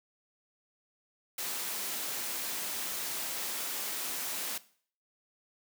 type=noise; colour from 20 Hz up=white; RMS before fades=-36 dBFS; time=1.38-4.58 s; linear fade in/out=5 ms; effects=noise-tail reverb RT60 0.5 s tail -18 dB re dry + high-pass 200 Hz 12 dB/octave